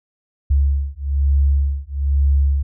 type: beating tone pair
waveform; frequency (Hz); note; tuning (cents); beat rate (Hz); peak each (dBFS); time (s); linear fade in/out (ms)
sine; 69.3 / 70.4; C#2 / C#2; 0 / +27; 1.1; -17; 0.5-2.63; 10
effects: none